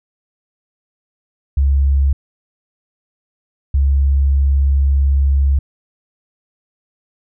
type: tone pair in turn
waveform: sine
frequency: 69 / 69 Hz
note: C#2 / C#2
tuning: -7 / -7 cents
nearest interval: unison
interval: 0 cents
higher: neither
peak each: -10 dBFS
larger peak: neither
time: 1.57-2.13 / 3.74-5.59 s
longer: second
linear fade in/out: 5 ms
effects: none